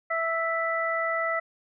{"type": "harmonic tone", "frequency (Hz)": 659.3, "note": "E5", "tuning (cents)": 0, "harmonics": [1, 2, 3], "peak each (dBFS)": [-29, -29, -29], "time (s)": [0.1, 1.4], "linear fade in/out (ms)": 10, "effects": []}